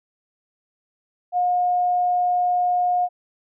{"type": "tone", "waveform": "sine", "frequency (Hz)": 717, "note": "F5", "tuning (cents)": 45, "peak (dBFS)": -17, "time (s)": [1.32, 3.09], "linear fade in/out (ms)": 50, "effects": []}